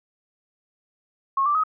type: tone with pitch steps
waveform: sine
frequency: 1088 / 1172.8 / 1264.3 Hz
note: C#6 / D6 / D#6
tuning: -33 / -3 / +27 cents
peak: -18 dBFS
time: 1.37-1.637 s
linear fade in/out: 5 ms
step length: 89 ms
effects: none